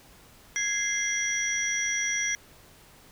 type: tone cluster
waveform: sine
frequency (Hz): 1661 / 2087 / 3282 / 5820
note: G#6 / C7 / G#7 / F#8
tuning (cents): 0 / -5 / -21 / -29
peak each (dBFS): -33 / -29 / -38 / -29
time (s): 0.56-2.35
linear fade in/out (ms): 0
effects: pink hiss -54 dBFS RMS until 3.11 s